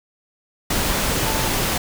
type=tone in noise; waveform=sine; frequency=883 Hz; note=A5; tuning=6 cents sharp; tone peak=-28 dBFS; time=1.26-1.48 s; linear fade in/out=5 ms; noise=pink; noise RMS=-21 dBFS; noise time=0.7-1.78 s; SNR=-10 dB; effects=none